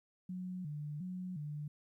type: tone with vibrato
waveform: sine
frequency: 164.81 Hz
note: E3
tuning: in tune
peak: -39 dBFS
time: 0.29-1.68 s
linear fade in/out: 5 ms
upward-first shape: square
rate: 1.4 Hz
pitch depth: 180 cents each way
effects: 13-bit